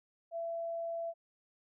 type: tone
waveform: sine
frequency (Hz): 670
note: E5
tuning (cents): +28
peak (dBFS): -35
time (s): 0.31-1.14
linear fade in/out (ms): 50
effects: none

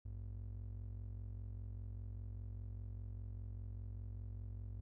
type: ring-modulated tone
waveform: triangle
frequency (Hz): 77.78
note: D#2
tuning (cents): 0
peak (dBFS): -39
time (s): 0.05-4.81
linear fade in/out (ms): 5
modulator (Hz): 22.5
effects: none

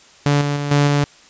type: tone with level steps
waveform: sawtooth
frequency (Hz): 144.2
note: D3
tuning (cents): -31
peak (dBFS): -9 / -14 / -17 / -8 / -10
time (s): 0.26-1.04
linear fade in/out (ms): 0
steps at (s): 0.41 / 0.56 / 0.71 / 0.87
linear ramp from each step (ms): 5
effects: white hiss -47 dBFS RMS until 1.29 s + resampled to 16000 Hz

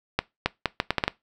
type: accelerating click train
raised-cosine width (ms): 0.3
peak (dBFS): -5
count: 8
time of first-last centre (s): 0.19-1.08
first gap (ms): 270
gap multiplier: 0.73
effects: noise-tail reverb RT60 0.2 s tail -21 dB re dry

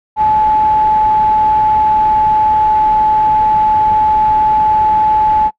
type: tone in noise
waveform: sine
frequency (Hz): 860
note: A5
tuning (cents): -40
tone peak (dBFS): -8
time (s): 0.16-5.51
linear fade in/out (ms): 50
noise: pink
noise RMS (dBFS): -26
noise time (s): 0.16-5.51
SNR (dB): +15
effects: noise-tail reverb RT60 0.1 s tail -23 dB re dry + low-pass 2000 Hz 12 dB/octave

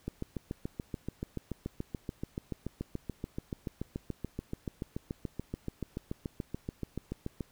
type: click train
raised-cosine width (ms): 3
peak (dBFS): -22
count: 52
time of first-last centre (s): 0.08-7.408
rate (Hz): 6.96
effects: pink hiss -64 dBFS RMS until 7.51 s

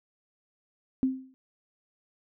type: tone with exponential decay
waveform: sine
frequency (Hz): 261.6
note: C4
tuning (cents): 0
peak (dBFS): -19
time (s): 1.03-1.34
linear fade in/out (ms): 0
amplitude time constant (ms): 67
effects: none

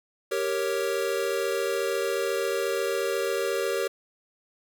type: chord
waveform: square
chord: G diminished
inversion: none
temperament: equal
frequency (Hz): 392 / 466.2 / 554.4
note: G4 / Bb4 / Db5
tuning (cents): 0 / 0 / 0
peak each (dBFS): -30 / -30 / -31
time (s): 0.31-3.88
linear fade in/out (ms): 10
effects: none

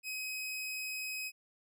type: tone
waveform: sawtooth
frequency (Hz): 2532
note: D#7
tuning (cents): +30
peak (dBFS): -34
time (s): 0.03-1.32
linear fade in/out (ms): 50
effects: none

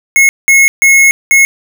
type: tone bursts at uneven times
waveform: square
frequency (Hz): 2174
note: C#7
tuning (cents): -34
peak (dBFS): -4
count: 4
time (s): 0.16-0.29 / 0.48-0.68 / 0.82-1.11 / 1.31-1.45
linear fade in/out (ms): 0
effects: none

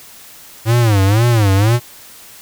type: tone with vibrato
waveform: square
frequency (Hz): 107.7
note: A2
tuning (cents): -37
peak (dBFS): -10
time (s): 0.65-1.8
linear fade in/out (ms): 50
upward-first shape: sine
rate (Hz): 2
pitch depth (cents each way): 200
effects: white hiss -39 dBFS RMS until 2.41 s

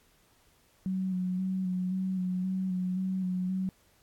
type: tone with vibrato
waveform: sine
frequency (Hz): 185.5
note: F#3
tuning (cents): +5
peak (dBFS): -28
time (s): 0.86-3.69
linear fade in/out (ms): 0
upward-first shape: square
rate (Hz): 1.9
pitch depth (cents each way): 24
effects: pink hiss -65 dBFS RMS until 4.02 s + AAC 64 kbps

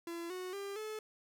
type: tone with pitch steps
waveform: 45% pulse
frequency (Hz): 338.8 / 367.3 / 398.3 / 431.8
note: E4 / F#4 / G4 / A4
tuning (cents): +48 / -13 / +28 / -33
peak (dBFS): -40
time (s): 0.07-0.99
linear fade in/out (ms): 2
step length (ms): 230
effects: none

